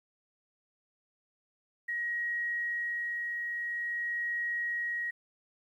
sine tone with tremolo, 1895 Hz, A#6, 28 cents sharp, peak -30 dBFS, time 1.88-5.11 s, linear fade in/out 10 ms, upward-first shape sine, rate 0.48 Hz, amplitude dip 25%, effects 11-bit

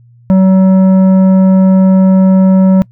triangle tone with tanh clipping, 189.1 Hz, F#3, 38 cents sharp, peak -5 dBFS, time 0.3-2.82 s, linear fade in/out 0 ms, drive 14 dB, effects noise-tail reverb RT60 0.1 s tail -24 dB re dry + added 119 Hz sine -39 dBFS peak until 2.91 s

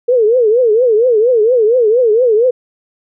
sine tone with vibrato, 464.1 Hz, A#4, 8 cents flat, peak -7 dBFS, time 0.08-2.51 s, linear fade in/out 10 ms, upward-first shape triangle, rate 4.3 Hz, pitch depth 210 cents each way, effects none

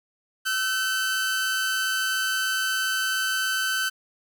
sawtooth tone pair together, 1323.2 / 1529 Hz, E6 / G6, +6 / -44 cents, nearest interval minor third, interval 250 cents, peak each -30 / -20 dBFS, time 0.45-3.9 s, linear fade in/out 20 ms, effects none

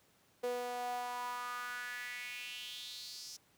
sawtooth tone with high-pass filter sweep, 245.2 Hz, B3, 12 cents flat, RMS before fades -42 dBFS, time 0.43-3.37 s, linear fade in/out 10 ms, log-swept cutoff 490 to 5600 Hz, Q 4.8, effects pink hiss -69 dBFS RMS until 3.57 s + high-pass 100 Hz 12 dB/octave

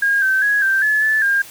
sine tone with pitch steps, 1625 / 1547 / 1665 / 1569 / 1718 / 1742 / 1608 Hz, G#6 / G6 / G#6 / G6 / A6 / A6 / G6, -38 / -23 / +4 / +1 / -42 / -18 / +44 cents, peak -13 dBFS, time 0.02-1.42 s, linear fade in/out 5 ms, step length 200 ms, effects white hiss -39 dBFS RMS until 1.5 s

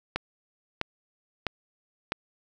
click train, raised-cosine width 0.3 ms, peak -11 dBFS, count 4, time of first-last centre 0.16-2.121 s, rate 1.53 Hz, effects none

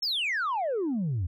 sine exponential sweep, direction down, 5510 to 80.4 Hz, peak -24 dBFS, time 0.02-1.27 s, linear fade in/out 10 ms, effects tanh soft clip ceiling -24 dBFS

